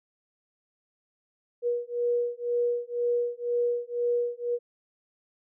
sine beating tone pair, 479.7 / 481.7 Hz, A#4 / B4, +50 / -43 cents, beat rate 2 Hz, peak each -28 dBFS, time 1.62-4.59 s, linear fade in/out 50 ms, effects none

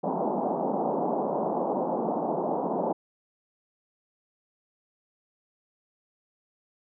white band-pass noise, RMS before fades -28 dBFS, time 0.03-2.93 s, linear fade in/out 10 ms, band 170 to 900 Hz, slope 48 dB/octave, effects none

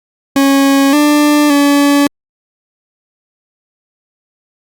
40% pulse tone with pitch steps, 275 / 295.9 / 285.1 Hz, C#4 / D4 / C#4, -14 / +13 / +49 cents, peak -6 dBFS, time 0.36-2.07 s, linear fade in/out 2 ms, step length 570 ms, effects Opus 48 kbps

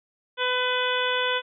harmonic tone with a mistuned harmonic, 501 Hz, B4, 25 cents sharp, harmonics 1 / 2 / 3 / 4 / 5 / 6 / 7, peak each -28 / -29 / -28 / -34 / -33 / -32 / -30 dBFS, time 0.37-1.42 s, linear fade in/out 50 ms, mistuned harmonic 7, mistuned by -28 cents, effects none

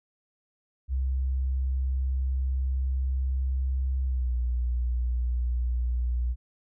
sine tone with pitch glide, 65.41 to 60.68 Hz, C2 to B1, 0 to -30 cents, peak -24 dBFS, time 0.88-6.36 s, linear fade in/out 50 ms, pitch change -130 cents, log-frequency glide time 4.04-4.35 s, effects none

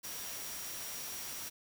sine tone in noise, 5690 Hz, F8, 31 cents sharp, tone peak -48 dBFS, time 0.03-1.5 s, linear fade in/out 20 ms, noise white, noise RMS -43 dBFS, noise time 0.03-1.5 s, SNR -8 dB, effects none

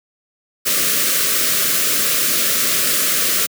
white band-stop noise, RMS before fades -17 dBFS, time 0.65-3.47 s, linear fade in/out 20 ms, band 660 to 1100 Hz, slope 96 dB/octave, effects high-pass 150 Hz 12 dB/octave

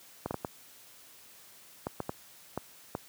clicks, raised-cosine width 1 ms, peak -18 dBFS, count 9, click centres 0.26 / 0.309 / 0.343 / 0.448 / 1.869 / 2.003 / 2.094 / 2.576 / 2.951 s, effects white hiss -55 dBFS RMS until 3.08 s + high-pass 80 Hz 12 dB/octave

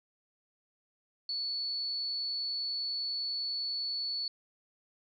sine tone, 4435 Hz, C#8, in tune, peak -32 dBFS, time 1.29-4.28 s, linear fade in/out 2 ms, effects none

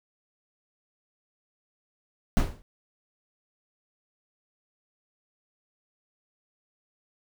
brown noise with exponential decay, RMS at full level -17 dBFS, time 2.37-2.62 s, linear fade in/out 0 ms, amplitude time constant 54 ms, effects none

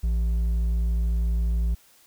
sine tone with hard clipping, 57 Hz, A#1, 38 cents flat, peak -22 dBFS, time 0.03-1.75 s, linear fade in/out 10 ms, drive 4 dB, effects white hiss -57 dBFS RMS until 2.06 s

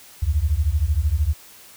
sine beating tone pair, 68.9 / 81.9 Hz, C#2 / E2, -10 / -11 cents, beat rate 13 Hz, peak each -20 dBFS, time 0.22-1.34 s, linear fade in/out 10 ms, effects white hiss -46 dBFS RMS until 1.76 s

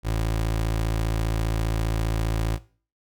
25% pulse tone, 55 Hz, A1, in tune, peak -19 dBFS, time 0.03-2.59 s, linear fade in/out 50 ms, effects noise-tail reverb RT60 0.4 s tail -18 dB re dry

